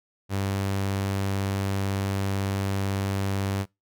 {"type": "tone", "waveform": "sawtooth", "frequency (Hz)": 98, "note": "G2", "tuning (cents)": 0, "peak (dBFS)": -21, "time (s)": [0.29, 3.66], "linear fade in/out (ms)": 50, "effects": ["noise-tail reverb RT60 0.2 s tail -23 dB re dry"]}